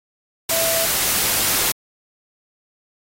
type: tone in noise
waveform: sine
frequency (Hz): 659.3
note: E5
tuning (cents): 0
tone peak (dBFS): -22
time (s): 0.51-0.86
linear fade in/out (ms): 5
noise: white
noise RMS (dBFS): -19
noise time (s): 0.49-1.72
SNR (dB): -6
effects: AAC 48 kbps